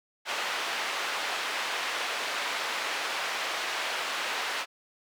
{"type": "band-pass noise", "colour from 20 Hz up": "white", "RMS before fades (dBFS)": -32, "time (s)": [0.25, 4.66], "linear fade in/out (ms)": 50, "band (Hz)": [570, 2800], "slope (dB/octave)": 12, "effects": []}